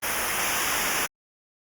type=noise with comb filter; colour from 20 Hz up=pink; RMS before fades=-26 dBFS; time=0.02-1.07 s; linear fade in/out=20 ms; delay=0.24 ms; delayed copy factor=-0.9; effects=Opus 32 kbps